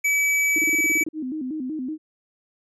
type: tone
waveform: square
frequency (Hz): 2291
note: D7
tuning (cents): -44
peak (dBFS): -19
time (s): 0.04-1.04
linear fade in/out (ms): 10
type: tone bursts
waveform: sine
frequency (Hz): 315.4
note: D#4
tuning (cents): +24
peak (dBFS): -25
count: 10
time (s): 0.56-1.088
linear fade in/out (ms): 2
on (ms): 24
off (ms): 32
type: tone with vibrato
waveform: sine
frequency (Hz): 282.2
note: C#4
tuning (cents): +31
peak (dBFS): -26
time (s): 1.13-1.98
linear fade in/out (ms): 50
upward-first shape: square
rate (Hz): 5.3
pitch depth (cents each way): 170
effects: resampled to 32000 Hz